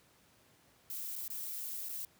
violet noise with dropouts, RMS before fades -41 dBFS, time 0.9-2.05 s, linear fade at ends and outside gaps 2 ms, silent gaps 1.157-1.161 / 1.28-1.301 / 1.888-1.892 s, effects pink hiss -66 dBFS RMS until 2.19 s + high-pass 80 Hz 12 dB/octave

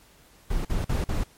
brown noise bursts, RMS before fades -25 dBFS, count 4, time 0.5-1.238 s, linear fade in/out 5 ms, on 150 ms, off 46 ms, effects pink hiss -56 dBFS RMS until 1.37 s + MP3 64 kbps

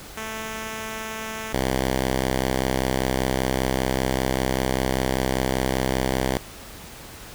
5% pulse tone pair in turn, 220.2 / 65.11 Hz, A3 / C2, +2 / -8 cents, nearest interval octave + major sixth, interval 2110 cents, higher first, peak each -19 / -10 dBFS, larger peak second, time 0.17-1.53 / 1.53-6.38 s, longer second, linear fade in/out 5 ms, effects pink hiss -41 dBFS RMS until 7.34 s

